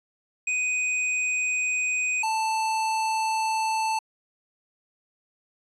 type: tone pair in turn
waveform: square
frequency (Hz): 2496 / 882.5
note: D#7 / A5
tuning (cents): +5 / +5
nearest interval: octave + tritone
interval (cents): 1800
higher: first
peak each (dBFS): -24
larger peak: neither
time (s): 0.47-2.23 / 2.23-3.99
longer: neither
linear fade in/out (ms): 5
effects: resampled to 24000 Hz